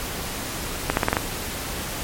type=accelerating click train; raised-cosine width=0.5 ms; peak=-3 dBFS; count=6; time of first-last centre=0.9-1.169 s; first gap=71 ms; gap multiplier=0.86; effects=pink hiss -30 dBFS RMS until 2.03 s + MP3 64 kbps